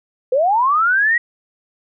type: linear sweep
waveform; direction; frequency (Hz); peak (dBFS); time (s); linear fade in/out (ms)
sine; up; 482.5 to 1932; -12; 0.32-1.18; 5
effects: none